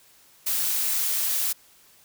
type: noise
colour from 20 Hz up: blue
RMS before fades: -25 dBFS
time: 0.46-1.53 s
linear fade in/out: 10 ms
effects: white hiss -56 dBFS RMS until 2.04 s